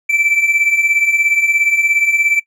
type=beating tone pair; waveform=triangle; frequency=2314 / 2331 Hz; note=D7 / D7; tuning=-26 / -14 cents; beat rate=17 Hz; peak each=-16 / -11 dBFS; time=0.09-2.4 s; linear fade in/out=10 ms; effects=noise-tail reverb RT60 0.1 s tail -22 dB re dry